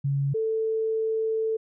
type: tone pair in turn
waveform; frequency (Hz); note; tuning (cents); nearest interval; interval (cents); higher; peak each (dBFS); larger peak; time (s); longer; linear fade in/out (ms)
sine; 139.5 / 442.9; C#3 / A4; +11 / +11; octave + minor sixth; 2000; second; -22 / -23; first; 0.04-0.34 / 0.34-1.57; second; 10
effects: none